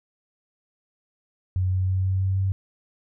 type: tone with pitch steps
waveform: sine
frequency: 92.5 / 93.2 / 93.9 / 94.61 / 95.32 / 96.04 Hz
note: F#2 / F#2 / F#2 / F#2 / G2 / G2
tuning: 0 / +13 / +26 / +39 / -48 / -35 cents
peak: -20 dBFS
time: 1.56-2.52 s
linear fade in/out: 0 ms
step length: 160 ms
effects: none